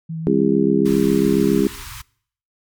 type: tone with vibrato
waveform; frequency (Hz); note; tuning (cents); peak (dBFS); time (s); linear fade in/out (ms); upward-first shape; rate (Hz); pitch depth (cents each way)
sine; 161.8; E3; -32; -24; 0.09-1.62; 10; sine; 7.7; 12
type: harmonic tone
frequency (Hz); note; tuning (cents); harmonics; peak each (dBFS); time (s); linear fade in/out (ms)
67.3; C2; +49; 3 / 4 / 5 / 6; -19 / -19 / -19 / -19; 0.27-1.67; 0
type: band-stop noise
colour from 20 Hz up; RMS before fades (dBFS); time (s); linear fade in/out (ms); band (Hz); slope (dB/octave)
pink; -34; 0.85-2.02; 10; 130 to 910; 96
effects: noise-tail reverb RT60 0.6 s tail -23 dB re dry + MP3 96 kbps